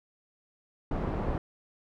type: low-pass noise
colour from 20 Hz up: pink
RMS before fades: -31 dBFS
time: 0.91-1.38 s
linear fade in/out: 2 ms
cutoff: 860 Hz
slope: 12 dB/octave
effects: none